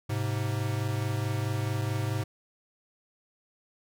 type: tone pair together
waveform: square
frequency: 105.39 / 130 Hz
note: G#2 / C3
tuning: +26 / -11 cents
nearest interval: major third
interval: 363 cents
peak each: -30 / -33 dBFS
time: 0.09-2.24 s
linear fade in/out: 10 ms
effects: none